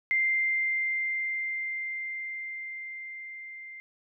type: tone with level ramp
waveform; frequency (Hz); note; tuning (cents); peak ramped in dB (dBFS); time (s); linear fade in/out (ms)
sine; 2093; C7; 0; -22 to -41; 0.11-3.8; 0
effects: none